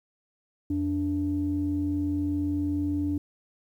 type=tone pair together; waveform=sine; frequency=86.5 / 291.3 Hz; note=F2 / D4; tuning=-16 / -14 cents; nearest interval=octave + major sixth; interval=2102 cents; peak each=-30 / -25 dBFS; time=0.7-3.18 s; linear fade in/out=5 ms; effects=tanh soft clip ceiling -18 dBFS + 10-bit